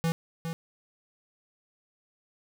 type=tone with echo; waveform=square; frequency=165 Hz; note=E3; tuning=2 cents sharp; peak=-25 dBFS; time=0.04-0.12 s; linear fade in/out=0 ms; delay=410 ms; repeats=1; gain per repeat=-7 dB; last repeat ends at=0.53 s; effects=none